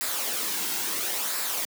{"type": "noise with flanger", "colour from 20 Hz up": "white", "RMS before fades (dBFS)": -29, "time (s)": [0.01, 1.65], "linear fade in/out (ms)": 0, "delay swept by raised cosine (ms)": [0.32, 1.72], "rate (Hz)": 0.73, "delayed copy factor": -0.5, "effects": ["high-pass 200 Hz 12 dB/octave"]}